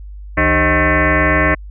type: tone with frequency modulation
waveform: sine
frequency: 858 Hz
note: A5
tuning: 44 cents flat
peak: -10 dBFS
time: 0.37-1.55 s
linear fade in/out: 10 ms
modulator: 232 Hz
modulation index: 5.6
effects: added 50 Hz sine -29 dBFS peak until 1.7 s